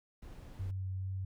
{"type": "noise", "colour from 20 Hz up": "brown", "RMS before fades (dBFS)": -49, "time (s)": [0.22, 0.71], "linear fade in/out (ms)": 5}
{"type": "tone with vibrato", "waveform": "sine", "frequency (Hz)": 94.7, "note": "F#2", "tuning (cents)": 41, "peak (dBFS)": -35, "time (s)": [0.59, 1.25], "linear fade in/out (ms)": 5, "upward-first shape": "sine", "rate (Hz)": 2.3, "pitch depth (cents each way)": 10}
{"effects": []}